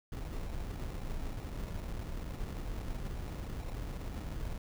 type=noise with sample-and-hold; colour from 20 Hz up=brown; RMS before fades=-39 dBFS; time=0.12-4.58 s; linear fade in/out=5 ms; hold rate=1575 Hz; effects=none